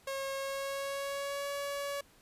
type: tone with pitch glide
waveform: sawtooth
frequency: 543 to 565.4 Hz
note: C#5 to C#5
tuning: -36 to +34 cents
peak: -31 dBFS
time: 0.07-2.01 s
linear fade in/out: 5 ms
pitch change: +70 cents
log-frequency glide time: 0.34-1.49 s
effects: pink hiss -63 dBFS RMS until 2.21 s + resampled to 32000 Hz